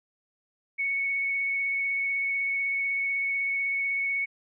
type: tone with vibrato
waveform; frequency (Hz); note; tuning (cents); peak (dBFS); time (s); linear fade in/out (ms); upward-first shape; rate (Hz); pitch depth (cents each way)
sine; 2217; C#7; 0; -25; 0.78-4.26; 20; sine; 16; 11
effects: none